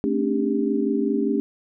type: tone cluster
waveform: sine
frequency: 221.4 / 268.5 / 293.7 / 398.3 Hz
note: A3 / C4 / D4 / G4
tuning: +11 / +45 / 0 / +28 cents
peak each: -25 dBFS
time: 0.04-1.4 s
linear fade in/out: 0 ms
effects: none